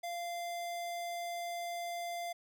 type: tone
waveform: square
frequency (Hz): 692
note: F5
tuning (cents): -16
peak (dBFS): -38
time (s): 0.03-2.33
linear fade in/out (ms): 10
effects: none